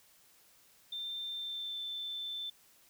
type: tone with pitch glide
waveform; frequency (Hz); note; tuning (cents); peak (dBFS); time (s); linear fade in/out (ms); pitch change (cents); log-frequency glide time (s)
sine; 3582 to 3537; A7 to A7; +30 to +8; -37; 0.92-2.5; 5; -22; 1.34-1.8
effects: white hiss -64 dBFS RMS until 2.89 s